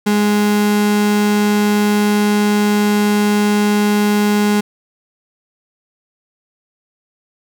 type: tone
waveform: 35% pulse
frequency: 207.7 Hz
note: G#3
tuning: in tune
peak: -10 dBFS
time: 0.06-4.61 s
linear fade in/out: 10 ms
effects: none